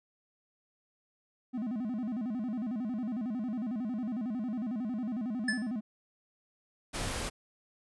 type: tone with vibrato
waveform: triangle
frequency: 231.8 Hz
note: A#3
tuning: 10 cents flat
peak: -30 dBFS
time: 1.53-5.81 s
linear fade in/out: 20 ms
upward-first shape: square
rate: 11 Hz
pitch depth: 160 cents each way
type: tone with exponential decay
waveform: square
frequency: 1739 Hz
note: A6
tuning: 21 cents flat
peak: -26 dBFS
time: 5.48-5.71 s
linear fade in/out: 5 ms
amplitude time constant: 50 ms
type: noise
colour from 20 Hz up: pink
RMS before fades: -35 dBFS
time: 6.93-7.3 s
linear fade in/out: 20 ms
effects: resampled to 24000 Hz